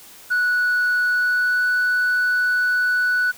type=tone with pitch glide; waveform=sine; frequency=1473 to 1482.4 Hz; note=F#6 to F#6; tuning=-8 to +3 cents; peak=-14 dBFS; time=0.3-3.32 s; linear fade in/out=20 ms; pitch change=+11 cents; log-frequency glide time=1.09-1.66 s; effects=tanh soft clip ceiling -15 dBFS + white hiss -44 dBFS RMS until 3.37 s